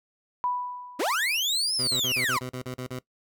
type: tone with exponential decay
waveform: sine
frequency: 987.8 Hz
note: B5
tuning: in tune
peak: -23 dBFS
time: 0.44-1.41 s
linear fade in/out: 0 ms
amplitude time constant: 210 ms
type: linear two-way sweep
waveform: 35% pulse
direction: up then down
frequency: 230 to 5340 to 925 Hz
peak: -22 dBFS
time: 0.99-2.39 s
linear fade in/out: 10 ms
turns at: 1.75 s
type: tone bursts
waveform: 15% pulse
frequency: 127 Hz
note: B2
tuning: 49 cents sharp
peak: -26 dBFS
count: 10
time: 1.79-2.988 s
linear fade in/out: 2 ms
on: 82 ms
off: 42 ms
effects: noise-tail reverb RT60 0.1 s tail -19 dB re dry